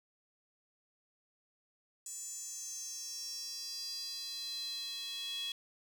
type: tone with high-pass filter sweep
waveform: square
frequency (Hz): 370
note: F#4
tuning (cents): 0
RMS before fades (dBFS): -42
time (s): 2.06-5.52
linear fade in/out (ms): 2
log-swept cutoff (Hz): 7400 to 3300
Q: 7.4
effects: none